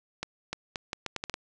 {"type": "accelerating click train", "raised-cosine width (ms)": 0.2, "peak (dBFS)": -15, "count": 9, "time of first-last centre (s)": [0.23, 1.341], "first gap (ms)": 300, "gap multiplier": 0.76, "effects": ["resampled to 24000 Hz", "7-bit"]}